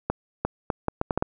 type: accelerating click train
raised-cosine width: 1 ms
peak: -9 dBFS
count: 8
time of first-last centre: 0.1-1.225 s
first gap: 350 ms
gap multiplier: 0.72
effects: none